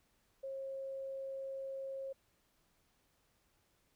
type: tone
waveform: sine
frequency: 539 Hz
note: C#5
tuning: 49 cents flat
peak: -40 dBFS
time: 0.43-2.13 s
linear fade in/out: 10 ms
effects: pink hiss -75 dBFS RMS until 3.95 s